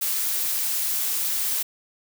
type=noise; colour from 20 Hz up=blue; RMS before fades=-25 dBFS; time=0.01-1.63 s; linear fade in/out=10 ms; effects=none